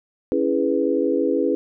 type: chord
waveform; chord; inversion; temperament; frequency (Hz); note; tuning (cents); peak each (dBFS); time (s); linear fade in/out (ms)
sine; C# minor seventh; none; equal; 277.2 / 329.6 / 415.3 / 493.9; C#4 / E4 / G#4 / B4; 0 / 0 / 0 / 0; -23; 0.32-1.55; 0
effects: none